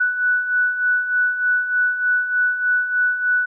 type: beating tone pair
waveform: sine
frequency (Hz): 1480 / 1483.3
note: F#6 / F#6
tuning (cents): 0 / +4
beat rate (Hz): 3.3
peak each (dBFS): -24 / -17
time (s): 0-3.46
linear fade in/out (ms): 10
effects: none